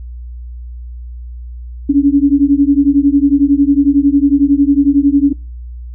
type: beating tone pair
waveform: sine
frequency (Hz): 277.2 / 288.2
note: C#4 / D4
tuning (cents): 0 / -33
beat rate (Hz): 11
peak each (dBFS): -10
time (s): 1.89-5.33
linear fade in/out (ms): 10
effects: noise-tail reverb RT60 0.3 s tail -24 dB re dry + added 60 Hz sine -25 dBFS peak until 5.94 s